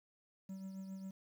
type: tone with tremolo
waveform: triangle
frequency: 191.6 Hz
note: G3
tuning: 39 cents flat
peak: -40 dBFS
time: 0.49-1.11 s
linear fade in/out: 5 ms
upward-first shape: triangle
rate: 7.4 Hz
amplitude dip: 45%
effects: 11-bit